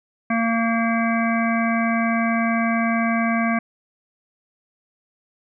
harmonic tone, 228.9 Hz, A#3, 31 cents flat, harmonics 1 / 3 / 5 / 7 / 9 / 10, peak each -20 / -25 / -27 / -28 / -30 / -30 dBFS, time 0.3-3.59 s, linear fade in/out 5 ms, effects none

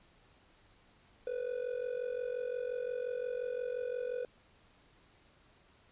triangle tone with amplitude modulation, 493.9 Hz, B4, in tune, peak -29 dBFS, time 1.27-4.25 s, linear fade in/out 2 ms, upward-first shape sine, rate 45.7 Hz, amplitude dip 80%, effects pink hiss -65 dBFS RMS until 5.91 s + resampled to 8000 Hz

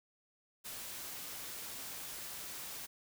white noise, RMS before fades -45 dBFS, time 0.64-2.87 s, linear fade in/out 20 ms, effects none

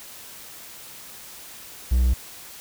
triangle tone, 61.9 Hz, B1, 5 cents sharp, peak -14 dBFS, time 1.91-2.14 s, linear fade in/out 10 ms, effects white hiss -42 dBFS RMS until 2.6 s

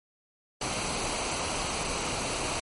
pink noise with comb filter, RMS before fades -31 dBFS, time 0.61-2.6 s, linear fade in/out 5 ms, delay 0.57 ms, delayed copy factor -0.5, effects MP3 48 kbps

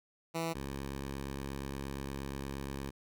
10% pulse tone pair in turn, 164.81 / 68.54 Hz, E3 / C#2, 0 / -19 cents, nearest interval octave + minor third, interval 1519 cents, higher first, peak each -25 / -30 dBFS, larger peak first, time 0.34-0.54 / 0.54-2.91 s, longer second, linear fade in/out 20 ms, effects none

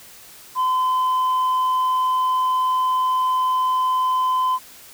sine tone, 1022 Hz, C6, 41 cents flat, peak -14 dBFS, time 0.55-4.59 s, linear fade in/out 50 ms, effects tanh soft clip ceiling -16 dBFS + white hiss -44 dBFS RMS until 4.93 s

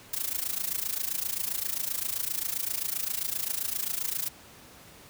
blue noise with amplitude modulation, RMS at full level -28 dBFS, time 0.13-4.29 s, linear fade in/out 5 ms, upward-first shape sine, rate 27.6 Hz, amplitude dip 85%, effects pink hiss -51 dBFS RMS until 5.09 s + high-pass 60 Hz 12 dB/octave

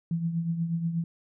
sine tone with tremolo, 167.1 Hz, E3, 24 cents sharp, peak -23 dBFS, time 0.11-1.04 s, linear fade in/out 2 ms, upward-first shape triangle, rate 8.3 Hz, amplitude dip 65%, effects none

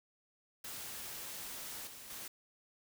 white noise with level steps, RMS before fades -45 / -51 / -46 dBFS, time 0.64-2.28 s, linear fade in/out 5 ms, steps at 1.87 / 2.1 s, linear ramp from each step 2 ms, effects none

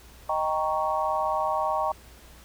sine chord, Eb dominant seventh, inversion none, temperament equal, 622.3 / 784 / 932.3 / 1108.7 Hz, Eb5 / G5 / Bb5 / Db6, 0 / 0 / 0 / 0 cents, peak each -29 dBFS, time 0.29-1.92 s, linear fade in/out 5 ms, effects added 60 Hz sine -50 dBFS peak until 2.44 s + pink hiss -52 dBFS RMS until 2.44 s

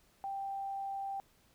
sine tone, 786 Hz, G5, 4 cents sharp, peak -36 dBFS, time 0.24-1.2 s, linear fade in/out 0 ms, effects pink hiss -68 dBFS RMS until 1.54 s

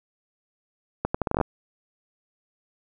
accelerating click train, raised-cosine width 1 ms, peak -9 dBFS, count 10, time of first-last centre 1.05-1.412 s, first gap 95 ms, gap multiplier 0.76, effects none

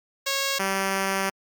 5% pulse tone pair in turn, 548 / 193.75 Hz, C#5 / G3, -20 / -20 cents, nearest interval octave + tritone, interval 1800 cents, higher first, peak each -12 dBFS, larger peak neither, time 0.26-0.59 / 0.59-1.3 s, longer second, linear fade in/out 10 ms, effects Opus 48 kbps

